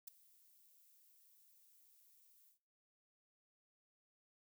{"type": "noise with ADSR envelope", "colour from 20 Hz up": "violet", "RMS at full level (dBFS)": -45, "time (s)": [0.07, 2.59], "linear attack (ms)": 11, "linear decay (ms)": 4, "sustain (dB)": -24, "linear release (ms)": 110, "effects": ["noise-tail reverb RT60 0.5 s tail -21 dB re dry"]}